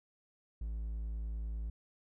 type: tone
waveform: triangle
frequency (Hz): 55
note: A1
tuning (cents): 0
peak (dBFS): -34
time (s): 0.61-1.7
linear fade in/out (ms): 5
effects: none